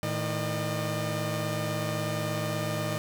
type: tone cluster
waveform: sawtooth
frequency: 111 / 158.3 / 605 Hz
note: A2 / D#3 / D#5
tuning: +16 / +30 / -49 cents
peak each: -29 dBFS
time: 0.03-2.98 s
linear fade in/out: 0 ms
effects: none